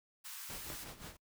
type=high-pass noise; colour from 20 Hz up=white; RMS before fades=-47 dBFS; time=0.24-0.85 s; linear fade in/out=20 ms; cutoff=890 Hz; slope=48 dB/octave
type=noise with tremolo; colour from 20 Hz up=pink; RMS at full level=-47 dBFS; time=0.49-1.17 s; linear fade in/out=10 ms; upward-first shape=sine; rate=5.7 Hz; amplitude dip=75%
type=click; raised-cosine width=1 ms; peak=-33 dBFS; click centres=0.702 s
effects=noise-tail reverb RT60 0.1 s tail -26 dB re dry